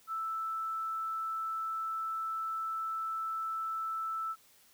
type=tone; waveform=sine; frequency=1320 Hz; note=E6; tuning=2 cents sharp; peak=-33 dBFS; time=0.07-4.36 s; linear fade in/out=50 ms; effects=white hiss -63 dBFS RMS until 4.73 s